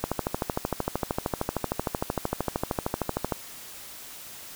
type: click train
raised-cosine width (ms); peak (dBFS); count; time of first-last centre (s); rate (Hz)
1; -11; 44; 0.04-3.322; 13.1
effects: white hiss -43 dBFS RMS until 4.55 s